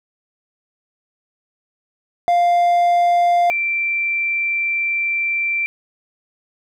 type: tone pair in turn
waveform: triangle / sine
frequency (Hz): 698.5 / 2349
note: F5 / D7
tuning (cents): 0 / 0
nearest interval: octave + major sixth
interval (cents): 2100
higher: second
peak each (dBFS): -10 / -17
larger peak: first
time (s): 2.28-3.5 / 3.5-5.66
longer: second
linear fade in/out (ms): 0
effects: none